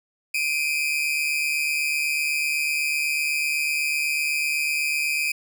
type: tone pair together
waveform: 40% pulse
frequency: 2369 / 2517 Hz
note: D7 / D#7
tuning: +14 / +19 cents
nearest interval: minor second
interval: 105 cents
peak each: -24 dBFS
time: 0.34-5.32 s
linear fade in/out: 5 ms
effects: none